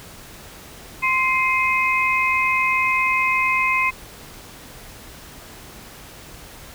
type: tone cluster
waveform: sine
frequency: 1043 / 2102 / 2529 Hz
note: C6 / C7 / D#7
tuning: -6 / +7 / +28 cents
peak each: -21 dBFS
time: 1.02-3.91 s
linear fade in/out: 20 ms
effects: pink hiss -41 dBFS RMS until 6.74 s